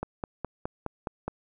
click train, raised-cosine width 1 ms, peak -17 dBFS, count 7, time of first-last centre 0.03-1.28 s, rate 4.8 Hz, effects none

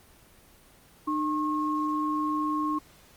sine tone pair together, 303.3 / 1081 Hz, D#4 / C#6, -44 / -44 cents, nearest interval octave + minor seventh, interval 2200 cents, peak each -28 dBFS, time 1.07-2.79 s, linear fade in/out 10 ms, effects pink hiss -56 dBFS RMS until 3.16 s + Opus 24 kbps

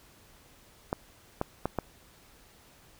clicks, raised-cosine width 1 ms, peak -14 dBFS, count 4, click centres 0.929 / 1.414 / 1.656 / 1.787 s, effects pink hiss -58 dBFS RMS until 2.99 s

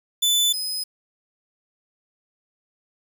sawtooth tone pair in turn, 3500 / 5040 Hz, A7 / D#8, -10 / +21 cents, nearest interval tritone, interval 631 cents, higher second, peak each -14 / -23 dBFS, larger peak first, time 0.22-0.53 / 0.53-0.84 s, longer neither, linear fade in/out 10 ms, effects 8-bit

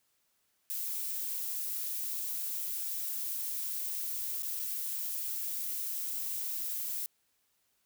violet noise with dropouts, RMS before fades -36 dBFS, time 0.7-7.06 s, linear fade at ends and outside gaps 0 ms, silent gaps 4.423-4.432 / 4.593-4.598 s, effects white hiss -75 dBFS RMS until 7.85 s

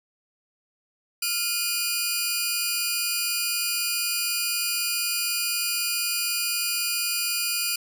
15% pulse tone cluster, 1396 / 2454 / 2975 / 4624 Hz, F6 / D#7 / F#7 / D8, -1 / -25 / +9 / -28 cents, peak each -29 / -21 / -29 / -21 dBFS, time 1.22-7.76 s, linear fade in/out 5 ms, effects none

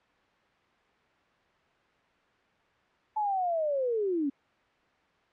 sine linear sweep, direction down, 870 to 266.5 Hz, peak -26 dBFS, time 3.16-4.3 s, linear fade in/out 10 ms, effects white hiss -65 dBFS RMS until 5.32 s + low-pass 2000 Hz 12 dB/octave

